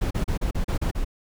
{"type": "noise bursts", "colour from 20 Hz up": "brown", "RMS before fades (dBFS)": -24, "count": 8, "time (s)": [0.01, 1.047], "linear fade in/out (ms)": 10, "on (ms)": 99, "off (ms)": 35, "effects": []}